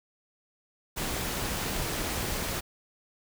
pink noise with amplitude modulation, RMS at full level -30 dBFS, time 0.96-2.61 s, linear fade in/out 20 ms, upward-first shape sine, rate 268 Hz, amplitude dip 40%, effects none

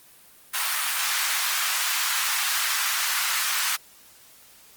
pink high-pass noise, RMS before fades -25 dBFS, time 0.53-3.77 s, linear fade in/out 20 ms, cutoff 1100 Hz, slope 24 dB/octave, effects white hiss -52 dBFS RMS until 4.76 s + Opus 32 kbps

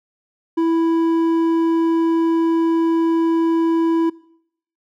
sine tone with hard clipping, 329.6 Hz, E4, in tune, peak -16 dBFS, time 0.57-4.1 s, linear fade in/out 10 ms, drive 6 dB, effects noise-tail reverb RT60 0.7 s tail -22 dB re dry

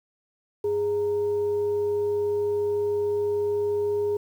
sine tone with frequency modulation, 413.1 Hz, G#4, 9 cents flat, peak -22 dBFS, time 0.64-4.17 s, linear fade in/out 5 ms, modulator 511 Hz, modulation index 0.22, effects 9-bit

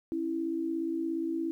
sine tone pair together, 273 / 330.1 Hz, C#4 / E4, -26 / +2 cents, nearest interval minor third, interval 328 cents, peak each -36 / -30 dBFS, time 0.12-1.51 s, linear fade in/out 0 ms, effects 11-bit

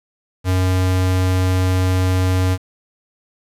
square tone, 92.5 Hz, F#2, in tune, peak -15 dBFS, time 0.44-2.58 s, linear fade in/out 50 ms, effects resampled to 32000 Hz + 7-bit

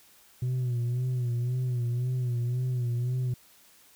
sine tone with vibrato, 123.47 Hz, B2, in tune, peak -23 dBFS, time 0.42-3.34 s, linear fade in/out 5 ms, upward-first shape sine, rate 1.9 Hz, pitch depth 60 cents each way, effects tanh soft clip ceiling -25 dBFS + white hiss -58 dBFS RMS until 3.95 s

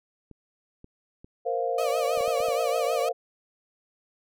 clicks, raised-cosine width 3 ms, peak -33 dBFS, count 8, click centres 0.313 / 0.844 / 1.245 / 2.175 / 2.208 / 2.279 / 2.404 / 2.485 s
sine chord, Bb suspended second, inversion none, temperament equal, 466.2 / 523.3 / 698.5 Hz, Bb4 / C5 / F5, 0 / 0 / 0 cents, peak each -29 dBFS, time 1.45-3.13 s, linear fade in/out 20 ms
35% pulse tone with vibrato, 601 Hz, D5, 40 cents sharp, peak -26 dBFS, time 1.78-3.09 s, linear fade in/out 5 ms, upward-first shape triangle, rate 6.3 Hz, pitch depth 140 cents each way
effects none

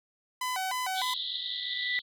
sawtooth tone with vibrato, 872 Hz, A5, 16 cents flat, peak -26 dBFS, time 0.41-1.14 s, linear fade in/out 5 ms, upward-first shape square, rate 3.3 Hz, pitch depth 250 cents each way
white band-pass noise, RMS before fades -35 dBFS, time 0.94-2.02 s, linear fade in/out 50 ms, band 3300 to 4000 Hz, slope 96 dB/octave
sine tone with exponential growth, 1975.5 Hz, B6, in tune, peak -26 dBFS, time 1.07-1.99 s, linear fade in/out 0 ms, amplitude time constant 200 ms
effects none

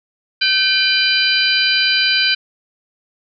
sine tone cluster, 1540 / 2397 / 3041 / 4005 / 4765 Hz, G6 / D7 / F#7 / B7 / D8, -31 / +35 / +47 / +23 / +24 cents, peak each -19 dBFS, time 0.41-2.35 s, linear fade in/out 10 ms, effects none

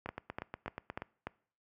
two click trains, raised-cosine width 0.5 ms, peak -24 / -22 dBFS, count 9 / 5, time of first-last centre 0.06-1.02 / 0.09-1.27 s, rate 8.33 / 3.39 Hz, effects noise-tail reverb RT60 0.5 s tail -23 dB re dry + high-pass 60 Hz 12 dB/octave

